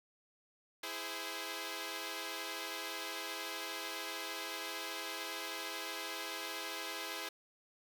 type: chord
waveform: 5% pulse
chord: E augmented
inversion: none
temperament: equal with one note detuned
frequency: 329.6 / 415.3 / 516.9 Hz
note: E4 / G#4 / B#4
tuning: 0 / 0 / -21 cents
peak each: -33 dBFS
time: 0.83-7.29 s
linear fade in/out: 5 ms
effects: none